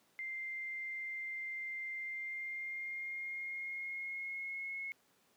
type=tone with pitch glide; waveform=sine; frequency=2093 to 2176 Hz; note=C7 to C#7; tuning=0 to -33 cents; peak=-39 dBFS; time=0.19-4.92 s; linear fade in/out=0 ms; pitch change=+67 cents; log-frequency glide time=1.97-4.77 s; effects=pink hiss -71 dBFS RMS until 5.36 s + high-pass 200 Hz 12 dB/octave